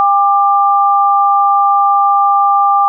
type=tone pair together; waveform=sine; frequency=802.4 / 1187 Hz; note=G5 / D6; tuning=+40 / +18 cents; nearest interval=perfect fifth; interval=678 cents; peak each=-10 dBFS; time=0-2.88 s; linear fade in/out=0 ms; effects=none